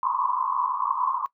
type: band-pass noise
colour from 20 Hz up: pink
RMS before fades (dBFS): -26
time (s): 0.03-1.26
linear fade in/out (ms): 0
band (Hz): 980 to 1100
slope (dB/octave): 96
effects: noise-tail reverb RT60 0.1 s tail -19 dB re dry